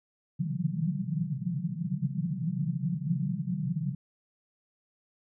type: band-pass noise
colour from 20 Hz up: white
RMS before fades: -31 dBFS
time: 0.39-3.95 s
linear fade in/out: 5 ms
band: 130 to 190 Hz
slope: 96 dB/octave
effects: none

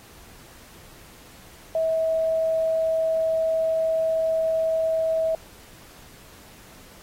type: tone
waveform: sine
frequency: 646 Hz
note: E5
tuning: 35 cents flat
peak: -20 dBFS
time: 1.75-5.35 s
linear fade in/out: 2 ms
effects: pink hiss -49 dBFS RMS until 7.02 s + AAC 48 kbps

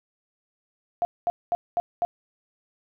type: tone bursts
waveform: sine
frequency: 698.5 Hz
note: F5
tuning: in tune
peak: -20 dBFS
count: 5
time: 1.02-2.05 s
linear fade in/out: 0 ms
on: 30 ms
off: 220 ms
effects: none

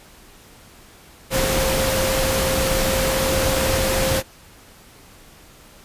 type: tone in noise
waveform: sine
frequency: 529 Hz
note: C5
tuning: 19 cents sharp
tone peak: -22 dBFS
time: 1.3-4.23 s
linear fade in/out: 50 ms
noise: pink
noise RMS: -21 dBFS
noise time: 1.3-4.23 s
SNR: -4 dB
effects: pink hiss -47 dBFS RMS until 5.84 s + resampled to 32000 Hz

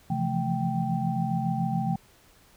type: tone cluster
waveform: sine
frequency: 131.9 / 165.7 / 172.9 / 218.2 / 781 Hz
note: C3 / E3 / F3 / A3 / G5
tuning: +14 / +9 / -17 / -14 / -7 cents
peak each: -31 dBFS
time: 0.1-1.96 s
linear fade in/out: 5 ms
effects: pink hiss -58 dBFS RMS until 2.56 s

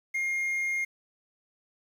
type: tone with quantisation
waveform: triangle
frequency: 2129 Hz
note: C7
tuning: 30 cents sharp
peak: -25 dBFS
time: 0.14-0.85 s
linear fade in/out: 10 ms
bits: 9
effects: none

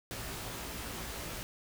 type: noise with comb filter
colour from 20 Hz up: pink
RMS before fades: -41 dBFS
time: 0.11-1.43 s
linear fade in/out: 0 ms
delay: 18 ms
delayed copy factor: +0.85
effects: none

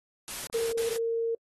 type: noise bursts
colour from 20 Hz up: white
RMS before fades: -37 dBFS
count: 3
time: 0.28-0.966 s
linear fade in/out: 0 ms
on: 190 ms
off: 58 ms
type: clicks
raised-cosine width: 1 ms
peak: -32 dBFS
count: 3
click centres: 0.443 / 0.499 / 0.714 s
type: tone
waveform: sine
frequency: 459 Hz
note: A#4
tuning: 27 cents flat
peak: -26 dBFS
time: 0.54-1.35 s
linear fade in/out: 5 ms
effects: AAC 32 kbps

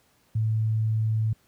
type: tone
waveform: sine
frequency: 110 Hz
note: A2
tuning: in tune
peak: -21 dBFS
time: 0.35-1.33 s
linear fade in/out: 5 ms
effects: pink hiss -64 dBFS RMS until 1.47 s + high-pass 60 Hz 12 dB/octave

